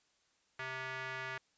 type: tone with band-pass filter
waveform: square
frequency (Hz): 130.81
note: C3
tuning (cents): 0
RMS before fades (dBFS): -42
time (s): 0.59-1.38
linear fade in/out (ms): 5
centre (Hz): 1800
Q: 2
effects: white hiss -74 dBFS RMS until 1.57 s + resampled to 16000 Hz